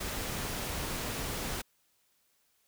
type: noise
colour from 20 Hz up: pink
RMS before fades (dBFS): -36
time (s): 0-1.62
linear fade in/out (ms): 10
effects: white hiss -72 dBFS RMS until 2.67 s